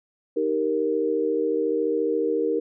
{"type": "chord", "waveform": "sine", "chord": "Eb major", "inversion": "none", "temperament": "equal", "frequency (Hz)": [311.1, 392, 466.2], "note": ["Eb4", "G4", "Bb4"], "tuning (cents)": [0, 0, 0], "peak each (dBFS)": [-27, -27, -23], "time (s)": [0.36, 2.6], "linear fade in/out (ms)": 10, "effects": []}